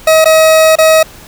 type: tone with dropouts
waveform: 40% pulse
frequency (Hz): 636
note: D#5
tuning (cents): +38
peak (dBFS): -3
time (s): 0.07-1.03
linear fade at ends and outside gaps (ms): 5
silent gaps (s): 0.245-0.255 / 0.756-0.785
effects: pink hiss -35 dBFS RMS until 1.27 s